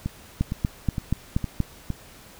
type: two click trains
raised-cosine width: 5 ms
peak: -14 / -9 dBFS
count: 5 / 6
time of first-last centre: 0.06-1.903 / 0.41-1.603 s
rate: 2.17 / 4.19 Hz
effects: pink hiss -48 dBFS RMS until 2.39 s